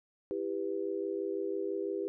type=chord; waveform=sine; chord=E minor; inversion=none; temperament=just; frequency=329.6 / 395.6 / 494.4 Hz; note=E4 / G4 / B4; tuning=0 / +16 / +2 cents; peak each=-38 / -34 / -39 dBFS; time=0.31-2.08 s; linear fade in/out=0 ms; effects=none